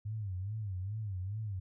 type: tone with vibrato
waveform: sine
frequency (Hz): 100.2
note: G2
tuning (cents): +38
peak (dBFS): -35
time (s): 0.05-1.6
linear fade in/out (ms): 10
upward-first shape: sine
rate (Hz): 2.4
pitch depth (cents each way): 170
effects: none